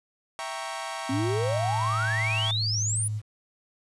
sawtooth chord, E diminished seventh, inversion none, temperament equal, 659.3 / 784 / 932.3 / 1108.7 Hz, E5 / G5 / Bb5 / Db6, 0 / 0 / 0 / 0 cents, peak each -34 dBFS, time 0.39-2.51 s, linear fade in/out 0 ms
sine exponential sweep, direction up, 256.3 to 10070 Hz, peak -26 dBFS, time 1.09-3.08 s, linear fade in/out 5 ms
sine tone with pitch glide, 110 to 106.68 Hz, A2 to G#2, 0 to +47 cents, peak -27 dBFS, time 1.09-3.22 s, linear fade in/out 50 ms, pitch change -53 cents, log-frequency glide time 2.2-2.76 s
effects resampled to 24000 Hz + 9-bit

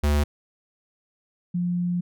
square / sine tone pair in turn, 73.42 / 176.35 Hz, D2 / F3, 0 / +17 cents, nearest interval octave + minor third, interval 1517 cents, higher second, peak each -19 / -22 dBFS, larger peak first, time 0.03-0.24 / 1.54-2.01 s, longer second, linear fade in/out 10 ms, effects none

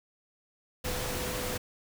sine tone in noise, 499.5 Hz, B4, 20 cents sharp, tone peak -39 dBFS, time 0.84-1.58 s, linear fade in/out 10 ms, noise pink, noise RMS -34 dBFS, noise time 0.84-1.58 s, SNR -8 dB, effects none

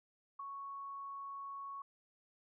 sine tone with ADSR envelope, 1108.7 Hz, C#6, in tune, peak -39 dBFS, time 0.39-1.82 s, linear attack 9 ms, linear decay 4 ms, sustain -4 dB, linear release 3 ms, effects none

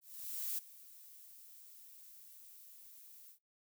violet noise with ADSR envelope, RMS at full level -38 dBFS, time 0.01-3.39 s, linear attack 570 ms, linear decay 12 ms, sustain -19 dB, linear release 93 ms, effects noise-tail reverb RT60 0.2 s tail -24 dB re dry

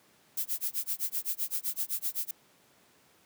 violet noise with tremolo, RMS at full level -30 dBFS, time 0.37-2.31 s, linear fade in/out 5 ms, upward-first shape sine, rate 7.8 Hz, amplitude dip 100%, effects pink hiss -63 dBFS RMS until 3.25 s + high-pass 150 Hz 12 dB/octave

